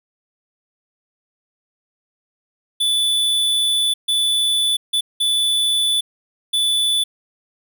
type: tone bursts at uneven times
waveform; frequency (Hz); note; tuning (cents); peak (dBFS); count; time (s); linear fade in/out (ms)
square; 3477; A7; -21; -16; 5; 2.8-3.94 / 4.08-4.77 / 4.93-5.01 / 5.2-6.01 / 6.53-7.04; 10
effects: none